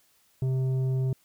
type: tone with tanh clipping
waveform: sine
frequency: 130.81 Hz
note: C3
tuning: in tune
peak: -25 dBFS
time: 0.42-1.13 s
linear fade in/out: 2 ms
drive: 8 dB
effects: white hiss -65 dBFS RMS until 1.24 s